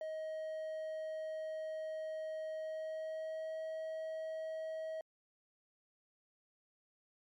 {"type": "tone with pitch glide", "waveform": "triangle", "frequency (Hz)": [630, 637.3], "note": ["D#5", "D#5"], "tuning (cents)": [21, 41], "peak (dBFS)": -37, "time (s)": [0.01, 5.01], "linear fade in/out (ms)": 2, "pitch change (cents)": 20, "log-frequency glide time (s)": [2.53, 3.59], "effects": ["MP3 96 kbps"]}